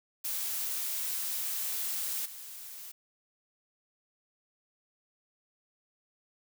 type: noise with level steps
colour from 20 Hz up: blue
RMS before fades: -34 / -45 dBFS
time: 0.24-2.92 s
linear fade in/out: 10 ms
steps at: 2.25 s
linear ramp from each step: 10 ms
effects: none